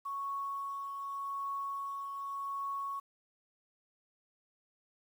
sine tone with tremolo, 1108.7 Hz, C#6, in tune, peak -34 dBFS, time 0.05-3 s, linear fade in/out 10 ms, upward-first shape triangle, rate 0.85 Hz, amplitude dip 40%, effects 10-bit

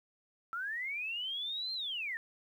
sine linear two-way sweep, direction up then down, 1318.5 to 4195 to 1750 Hz, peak -35 dBFS, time 0.53-2.17 s, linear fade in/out 0 ms, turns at 1.73 s, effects 11-bit

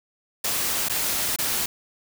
white noise with dropouts, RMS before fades -25 dBFS, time 0.44-1.66 s, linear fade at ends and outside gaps 5 ms, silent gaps 0.886-0.896 / 1.362-1.386 s, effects none

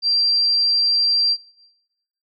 sine tone, 4722 Hz, D8, 9 cents sharp, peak -15 dBFS, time 0.02-1.37 s, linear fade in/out 50 ms, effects noise-tail reverb RT60 1.0 s tail -20 dB re dry

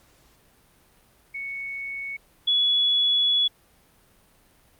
sine tone pair in turn, 2217 / 3393 Hz, C#7 / G#7, 0 / +36 cents, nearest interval perfect fifth, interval 736 cents, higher second, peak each -30 / -18 dBFS, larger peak second, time 1.34-2.17 / 2.47-3.48 s, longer second, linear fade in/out 10 ms, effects pink hiss -59 dBFS RMS until 4.79 s + Opus 48 kbps

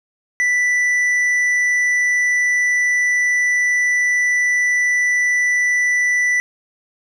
sine tone with tanh clipping, 1975.5 Hz, B6, in tune, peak -15 dBFS, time 0.4-6.4 s, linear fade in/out 0 ms, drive 6 dB, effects none

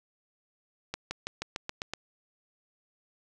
accelerating click train, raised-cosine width 0.2 ms, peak -16 dBFS, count 8, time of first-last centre 0.94-1.936 s, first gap 170 ms, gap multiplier 0.94, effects none

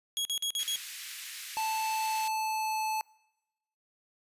sawtooth tone bursts, 3315 Hz, G#7, 4 cents flat, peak -26 dBFS, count 5, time 0.17-0.759 s, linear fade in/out 0 ms, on 81 ms, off 46 ms
pink high-pass noise, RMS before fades -42 dBFS, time 0.59-2.28 s, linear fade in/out 2 ms, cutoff 1900 Hz, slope 24 dB/octave
square tone with pitch glide, 880 to 869.9 Hz, A5 to A5, 0 to -20 cents, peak -30 dBFS, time 1.57-3.01 s, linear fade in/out 0 ms, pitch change -20 cents, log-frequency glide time 1.75-2.8 s
effects noise-tail reverb RT60 1.0 s tail -25 dB re dry + resampled to 32000 Hz

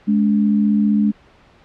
sine tone pair together, 210 / 285.4 Hz, G#3 / D4, +19 / -49 cents, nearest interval perfect fourth, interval 532 cents, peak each -13 / -21 dBFS, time 0.07-1.12 s, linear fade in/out 20 ms, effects pink hiss -50 dBFS RMS until 1.64 s + low-pass 3000 Hz 12 dB/octave

